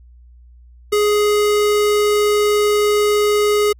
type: tone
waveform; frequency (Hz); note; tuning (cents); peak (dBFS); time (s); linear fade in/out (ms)
square; 416.8; G#4; +6; -13; 0.92-3.73; 10
effects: added 60 Hz sine -41 dBFS peak until 3.79 s + MP3 64 kbps